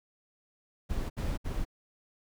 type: noise bursts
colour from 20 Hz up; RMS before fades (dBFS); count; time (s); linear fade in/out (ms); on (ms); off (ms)
brown; -32; 3; 0.89-1.652; 20; 210; 66
effects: none